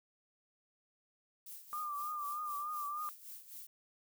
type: noise with tremolo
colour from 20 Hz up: violet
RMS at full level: -48 dBFS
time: 1.46-3.67 s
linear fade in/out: 5 ms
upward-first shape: sine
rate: 3.9 Hz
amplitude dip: 70%
type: tone with vibrato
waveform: sine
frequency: 1193 Hz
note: D6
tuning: 27 cents sharp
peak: -37 dBFS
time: 1.73-3.09 s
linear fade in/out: 0 ms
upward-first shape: triangle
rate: 3.3 Hz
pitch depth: 64 cents each way
effects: none